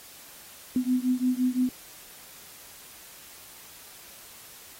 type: beating tone pair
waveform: sine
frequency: 250 / 255.8 Hz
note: B3 / C4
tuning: +21 / -39 cents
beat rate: 5.8 Hz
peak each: -25 / -26 dBFS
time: 0.76-1.69 s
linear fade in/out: 2 ms
effects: white hiss -48 dBFS RMS until 4.79 s + AAC 48 kbps